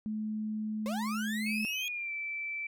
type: tone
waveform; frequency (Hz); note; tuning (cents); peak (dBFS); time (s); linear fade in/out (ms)
sine; 215.2; A3; -38; -32; 0.06-1.65; 0
type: linear sweep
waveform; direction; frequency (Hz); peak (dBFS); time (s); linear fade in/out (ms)
35% pulse; up; 504 to 3322; -34; 0.86-1.88; 0
type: tone with pitch glide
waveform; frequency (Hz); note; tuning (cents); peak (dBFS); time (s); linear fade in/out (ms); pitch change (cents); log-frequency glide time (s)
sine; 2566 to 2326; E7 to D7; -47 to -17; -34; 1.46-2.67; 5; -170; 1.72-2.12
effects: none